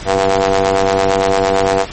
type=ring-modulated tone; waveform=sawtooth; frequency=96.1 Hz; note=G2; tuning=34 cents flat; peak=-4 dBFS; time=0.05-1.86 s; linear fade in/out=50 ms; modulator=581 Hz; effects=pink hiss -29 dBFS RMS until 1.92 s + MP3 32 kbps